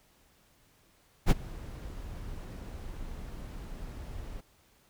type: noise with ADSR envelope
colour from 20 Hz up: brown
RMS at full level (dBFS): -17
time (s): 1.26-4.41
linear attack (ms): 45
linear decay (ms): 28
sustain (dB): -24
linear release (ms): 11
effects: pink hiss -65 dBFS RMS until 4.89 s